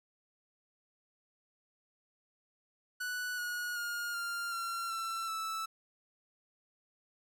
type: tone with pitch steps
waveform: 45% pulse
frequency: 1480 / 1451.2 / 1423 / 1395.3 / 1368.2 / 1341.6 / 1315.5 Hz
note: F#6 / F#6 / F6 / F6 / F6 / E6 / E6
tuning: 0 / -34 / +32 / -2 / -36 / +30 / -4 cents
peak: -35 dBFS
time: 3-5.66 s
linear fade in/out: 10 ms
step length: 380 ms
effects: none